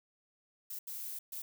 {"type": "noise bursts at uneven times", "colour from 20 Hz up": "violet", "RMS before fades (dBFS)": -42, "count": 3, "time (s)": [[0.7, 0.79], [0.87, 1.19], [1.32, 1.42]], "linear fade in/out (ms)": 5, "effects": []}